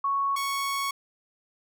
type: tone pair in turn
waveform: sine / sawtooth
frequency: 1108.7 / 1108.7 Hz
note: C#6 / C#6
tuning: 0 / 0 cents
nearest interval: unison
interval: 0 cents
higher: neither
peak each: -23 dBFS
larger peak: neither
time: 0.04-0.36 / 0.36-0.91 s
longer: second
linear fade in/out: 5 ms
effects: none